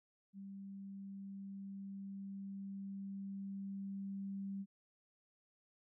sine tone with level ramp, 196.3 Hz, G3, 3 cents sharp, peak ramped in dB -47 to -40 dBFS, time 0.33-4.66 s, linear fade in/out 50 ms, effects none

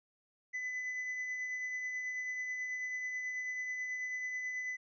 triangle tone with tremolo, 2006 Hz, B6, 26 cents sharp, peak -33 dBFS, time 0.53-4.77 s, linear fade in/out 20 ms, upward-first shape triangle, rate 9.2 Hz, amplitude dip 35%, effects resampled to 16000 Hz

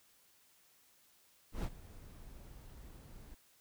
brown noise with ADSR envelope, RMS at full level -34 dBFS, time 1.52-3.35 s, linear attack 120 ms, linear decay 51 ms, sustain -19 dB, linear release 11 ms, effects white hiss -68 dBFS RMS until 3.6 s

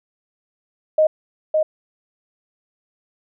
sine tone with echo, 622.3 Hz, D#5, in tune, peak -11 dBFS, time 0.98-1.07 s, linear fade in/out 5 ms, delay 560 ms, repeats 1, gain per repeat -3 dB, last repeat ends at 1.63 s, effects none

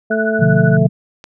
harmonic tone, 220 Hz, A3, in tune, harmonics 1 / 2 / 3, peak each -19 / -19 / -19 dBFS, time 0.1-0.87 s, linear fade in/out 10 ms
sine tone with tremolo, 1480 Hz, F#6, in tune, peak -15 dBFS, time 0.11-0.77 s, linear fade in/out 2 ms, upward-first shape triangle, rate 13 Hz, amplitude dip 100%
sine chord, B diminished, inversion none, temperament equal, 123.47 / 146.83 / 174.61 Hz, B2 / D3 / F3, 0 / 0 / 0 cents, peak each -16 / -14 / -14 dBFS, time 0.39-0.89 s, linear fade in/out 20 ms
click, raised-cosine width 0.2 ms, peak -19 dBFS, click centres 1.241 s
effects none

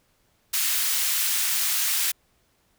white high-pass noise, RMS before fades -24 dBFS, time 0.53-2.12 s, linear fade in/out 10 ms, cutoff 1600 Hz, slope 12 dB/octave, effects pink hiss -66 dBFS RMS until 2.78 s

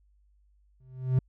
triangle tone with exponential growth, 129 Hz, C3, 24 cents flat, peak -16 dBFS, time 0.8-1.19 s, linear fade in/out 5 ms, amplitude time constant 83 ms, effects added 50 Hz sine -61 dBFS peak until 1.28 s

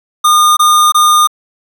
square tone bursts, 1217 Hz, D#6, 39 cents flat, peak -6 dBFS, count 3, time 0.24-1.274 s, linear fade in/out 10 ms, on 330 ms, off 22 ms, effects none

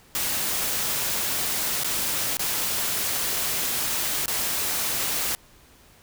white noise with dropouts, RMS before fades -26 dBFS, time 0.15-5.35 s, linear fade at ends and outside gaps 0 ms, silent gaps 1.835-1.845 / 2.37-2.394 / 4.258-4.28 s, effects pink hiss -54 dBFS RMS until 6.02 s

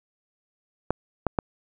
clicks, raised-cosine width 1 ms, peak -8 dBFS, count 3, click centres 0.906 / 1.267 / 1.388 s, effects none

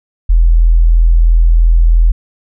sine tone, 41.51 Hz, E1, 13 cents sharp, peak -4 dBFS, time 0.29-2.12 s, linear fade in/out 10 ms, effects none

